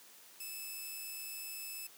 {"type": "tone", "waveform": "5% pulse", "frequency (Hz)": 2613, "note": "E7", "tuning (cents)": -16, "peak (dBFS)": -33, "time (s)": [0.4, 1.87], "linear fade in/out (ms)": 5, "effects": ["white hiss -58 dBFS RMS until 1.97 s", "high-pass 200 Hz 12 dB/octave"]}